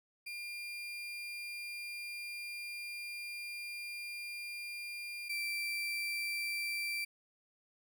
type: tone pair in turn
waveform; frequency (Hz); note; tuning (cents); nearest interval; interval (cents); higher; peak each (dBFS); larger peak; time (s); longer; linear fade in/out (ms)
35% pulse; 2400 / 2348; D7 / D7; +37 / -1; unison; 38; first; -39 / -33; second; 0.26-5.29 / 5.29-7.05; first; 10
effects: none